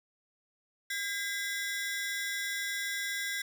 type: ring-modulated tone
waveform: sawtooth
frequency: 1817 Hz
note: A#6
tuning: 45 cents flat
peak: -26 dBFS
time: 0.9-3.42 s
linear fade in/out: 5 ms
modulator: 206 Hz
effects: none